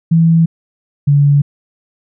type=tone pair in turn; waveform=sine; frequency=164.81 / 143.17 Hz; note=E3 / D3; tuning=0 / -44 cents; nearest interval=major second; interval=244 cents; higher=first; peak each=-6 dBFS; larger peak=neither; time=0.11-0.46 / 1.07-1.42 s; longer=neither; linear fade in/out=10 ms; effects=none